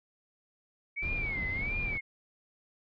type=tone with vibrato; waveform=sine; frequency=2217 Hz; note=C#7; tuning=in tune; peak=-32 dBFS; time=0.96-2.01 s; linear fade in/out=20 ms; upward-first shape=sine; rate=1.5 Hz; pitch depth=150 cents each way
type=noise; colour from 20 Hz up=brown; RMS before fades=-37 dBFS; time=1.02-1.98 s; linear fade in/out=10 ms
effects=resampled to 11025 Hz